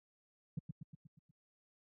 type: tone with echo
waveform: sine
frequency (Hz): 155.56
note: D#3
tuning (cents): 0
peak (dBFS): -33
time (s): 0.57-0.59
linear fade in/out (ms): 5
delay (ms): 120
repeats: 6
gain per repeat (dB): -5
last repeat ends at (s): 1.31
effects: tanh soft clip ceiling -32 dBFS + high-pass 60 Hz 12 dB/octave